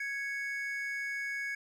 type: tone pair together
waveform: triangle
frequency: 1661.2 / 2217 Hz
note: G#6 / C#7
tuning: 0 / 0 cents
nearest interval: perfect fourth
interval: 500 cents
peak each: -35 / -35 dBFS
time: 0-1.55 s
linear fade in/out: 5 ms
effects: none